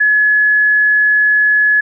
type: tone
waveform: sine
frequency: 1700 Hz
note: G#6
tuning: 40 cents sharp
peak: -8 dBFS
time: 0-1.81 s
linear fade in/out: 10 ms
effects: none